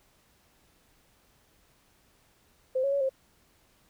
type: tone with pitch steps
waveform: sine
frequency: 518 / 553 / 561 / 532 Hz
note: C5 / C#5 / C#5 / C5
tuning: -17 / -4 / +21 / +29 cents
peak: -24 dBFS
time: 2.75-3.094 s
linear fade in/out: 10 ms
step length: 86 ms
effects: pink hiss -65 dBFS RMS until 3.89 s